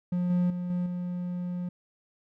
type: tone with level steps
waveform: triangle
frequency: 178 Hz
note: F3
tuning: 33 cents sharp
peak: -23 / -20 / -28 / -24 / -28 dBFS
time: 0.12-1.69 s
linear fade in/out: 5 ms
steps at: 0.3 / 0.5 / 0.7 / 0.86 s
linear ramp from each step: 2 ms
effects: none